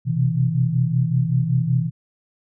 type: tone cluster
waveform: sine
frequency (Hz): 124 / 129.3 / 163.1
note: B2 / C3 / E3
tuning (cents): +7 / -20 / -18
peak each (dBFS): -21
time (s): 0.05-1.91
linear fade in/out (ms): 50
effects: none